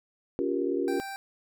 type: chord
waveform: sine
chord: G half-diminished seventh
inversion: second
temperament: just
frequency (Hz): 282.2 / 352.8 / 392 / 470.4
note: Db4 / F4 / G4 / Bb4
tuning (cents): +31 / +18 / 0 / +16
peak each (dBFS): -31 / -30 / -31 / -33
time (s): 0.39-1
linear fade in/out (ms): 0
type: tone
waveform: 25% pulse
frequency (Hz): 784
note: G5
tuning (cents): 0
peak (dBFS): -32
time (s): 0.88-1.16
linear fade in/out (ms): 0
effects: none